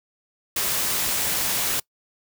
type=noise; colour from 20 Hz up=white; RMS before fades=-24 dBFS; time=0.56-1.8 s; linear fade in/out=5 ms; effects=noise-tail reverb RT60 0.1 s tail -24 dB re dry